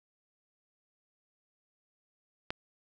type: click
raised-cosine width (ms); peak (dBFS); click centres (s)
0.3; -17; 2.505
effects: none